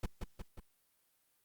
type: noise with echo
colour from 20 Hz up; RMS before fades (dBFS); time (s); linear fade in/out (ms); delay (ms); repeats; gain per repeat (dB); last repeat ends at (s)
brown; -34; 0.03-0.06; 5; 180; 3; -4; 0.6
effects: white hiss -75 dBFS RMS until 1.44 s + Opus 48 kbps